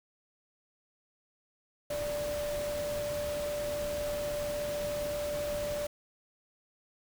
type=tone in noise; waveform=sine; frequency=587.3 Hz; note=D5; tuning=in tune; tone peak=-32 dBFS; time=1.9-5.87 s; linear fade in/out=5 ms; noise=pink; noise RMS=-41 dBFS; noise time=1.9-5.87 s; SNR=+6 dB; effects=none